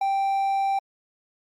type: tone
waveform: triangle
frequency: 784 Hz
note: G5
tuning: in tune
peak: -19 dBFS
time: 0.01-0.79 s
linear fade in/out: 5 ms
effects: Opus 48 kbps